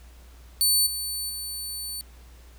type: tone with level steps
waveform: 15% pulse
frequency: 4500 Hz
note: C#8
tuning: 25 cents sharp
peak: -12 / -22 / -25 dBFS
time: 0.61-2.01 s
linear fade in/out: 0 ms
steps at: 0.86 / 1.29 s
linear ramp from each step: 10 ms
effects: added 60 Hz sine -46 dBFS peak until 2.58 s + pink hiss -56 dBFS RMS until 2.58 s